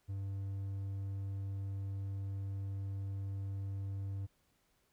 triangle tone, 98 Hz, G2, in tune, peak -35 dBFS, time 0.08-4.27 s, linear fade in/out 20 ms, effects pink hiss -75 dBFS RMS until 4.92 s

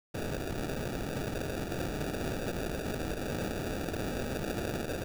violet noise with sample-and-hold, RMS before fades -35 dBFS, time 0.14-5.04 s, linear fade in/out 5 ms, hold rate 1050 Hz, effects none

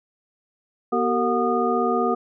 sine tone cluster, 242.3 / 381.9 / 457.6 / 724 / 1226 Hz, B3 / G4 / A#4 / F#5 / D#6, -33 / -45 / -32 / -38 / -26 cents, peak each -25 dBFS, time 0.92-2.15 s, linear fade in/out 10 ms, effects none

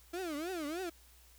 35% pulse tone with vibrato, 329.6 Hz, E4, in tune, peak -35 dBFS, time 0.13-0.9 s, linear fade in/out 10 ms, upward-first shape triangle, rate 3.3 Hz, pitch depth 280 cents each way, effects added 60 Hz sine -61 dBFS peak until 1.38 s + white hiss -63 dBFS RMS until 1.38 s

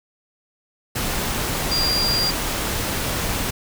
sine tone in noise, 4775 Hz, D8, 28 cents sharp, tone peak -19 dBFS, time 1.71-2.31 s, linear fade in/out 10 ms, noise pink, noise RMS -24 dBFS, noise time 0.95-3.51 s, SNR +2 dB, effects none

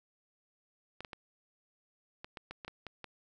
clicks, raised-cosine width 0.3 ms, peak -27 dBFS, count 10, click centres 1.006 / 1.048 / 1.132 / 2.245 / 2.372 / 2.51 / 2.648 / 2.68 / 2.867 / 3.043 s, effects none

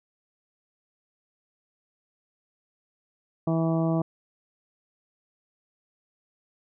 harmonic tone, 163.3 Hz, E3, 16 cents flat, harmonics 1 / 2 / 3 / 4 / 5 / 6 / 7, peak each -24 / -27 / -37 / -30 / -39 / -41 / -40 dBFS, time 3.47-4.02 s, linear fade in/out 5 ms, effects none

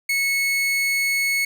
40% pulse tone, 2200 Hz, C#7, 14 cents flat, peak -18 dBFS, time 0.09-1.45 s, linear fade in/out 5 ms, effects none

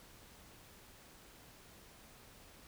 silence, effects pink hiss -59 dBFS RMS until 2.67 s

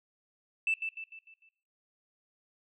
sine tone with echo, 2647 Hz, E7, 7 cents sharp, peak -25 dBFS, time 0.67-0.74 s, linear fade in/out 2 ms, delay 150 ms, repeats 5, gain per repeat -7 dB, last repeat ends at 1.49 s, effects noise-tail reverb RT60 0.6 s tail -18 dB re dry + tanh soft clip ceiling -21 dBFS

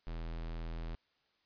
square tone, 41.2 Hz, E1, in tune, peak -39 dBFS, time 0.07-0.95 s, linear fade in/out 0 ms, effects white hiss -75 dBFS RMS until 1.45 s + resampled to 11025 Hz

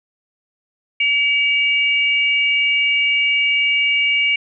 sine tone pair together, 2281 / 2820 Hz, C#7 / F7, +49 / +16 cents, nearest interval major third, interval 367 cents, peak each -15 / -19 dBFS, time 1-4.36 s, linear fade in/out 5 ms, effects none

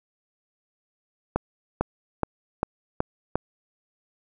accelerating click train, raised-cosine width 1 ms, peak -8 dBFS, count 6, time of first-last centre 1.36-3.356 s, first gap 450 ms, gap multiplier 0.94, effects none

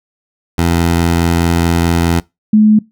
15% pulse / sine tone pair in turn, 84.7 / 213.9 Hz, E2 / A3, +48 / -49 cents, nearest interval octave + major third, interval 1603 cents, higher second, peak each -4 dBFS, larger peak neither, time 0.58-2.2 / 2.53-2.79 s, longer first, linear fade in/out 5 ms, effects noise-tail reverb RT60 0.2 s tail -22 dB re dry

